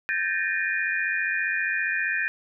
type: tone cluster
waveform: sine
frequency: 1560 / 1737 / 1832 / 2437 Hz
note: G6 / A6 / A#6 / D#7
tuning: -9 / -23 / -31 / -37 cents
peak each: -29 dBFS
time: 0.09-2.28 s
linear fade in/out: 0 ms
effects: none